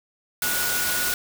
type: tone in noise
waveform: sine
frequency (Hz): 1458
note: F#6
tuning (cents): -26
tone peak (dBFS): -28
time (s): 0.42-1.14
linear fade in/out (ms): 2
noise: white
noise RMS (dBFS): -25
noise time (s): 0.42-1.14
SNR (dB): -6
effects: none